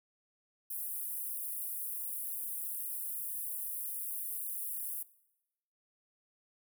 pink high-pass noise, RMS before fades -39 dBFS, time 0.7-5.03 s, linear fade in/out 5 ms, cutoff 10000 Hz, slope 48 dB/octave, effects noise-tail reverb RT60 0.9 s tail -20 dB re dry

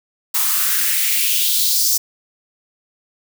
blue noise with high-pass filter sweep, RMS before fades -17 dBFS, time 0.34-1.98 s, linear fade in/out 10 ms, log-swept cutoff 960 to 5700 Hz, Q 2.9, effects none

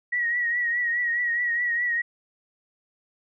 sine tone with vibrato, 1910 Hz, A#6, 42 cents sharp, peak -22 dBFS, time 0.12-2.02 s, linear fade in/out 10 ms, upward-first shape triangle, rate 4.8 Hz, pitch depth 57 cents each way, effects none

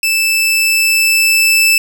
sawtooth tone with level ramp, 2637 Hz, E7, in tune, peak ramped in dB -8 to -4 dBFS, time 0.03-1.78 s, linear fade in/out 2 ms, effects none

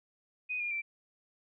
sine tone with pitch steps, 2494 / 2417 / 2343 Hz, D#7 / D7 / D7, +3 / +49 / -5 cents, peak -32 dBFS, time 0.49-0.82 s, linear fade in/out 20 ms, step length 110 ms, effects none

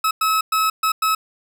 40% pulse tone bursts at uneven times, 1291 Hz, E6, 37 cents flat, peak -15 dBFS, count 5, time 0.04-0.11 / 0.21-0.41 / 0.52-0.7 / 0.83-0.92 / 1.02-1.15 s, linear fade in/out 5 ms, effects none

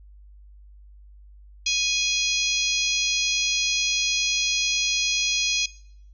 harmonic tone with a mistuned harmonic, 830.6 Hz, G#5, in tune, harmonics 3 / 4 / 5 / 6 / 7 / 8, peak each -26 / -27 / -28 / -29 / -29 / -30 dBFS, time 1.66-5.66 s, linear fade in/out 5 ms, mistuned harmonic 8, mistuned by -45 cents, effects noise-tail reverb RT60 0.7 s tail -21 dB re dry + added 50 Hz sine -45 dBFS peak until 6.13 s

